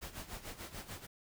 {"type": "noise with tremolo", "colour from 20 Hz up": "pink", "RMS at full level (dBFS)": -44, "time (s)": [0.01, 1.07], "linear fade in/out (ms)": 20, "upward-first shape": "sine", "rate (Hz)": 6.8, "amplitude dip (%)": 75, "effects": []}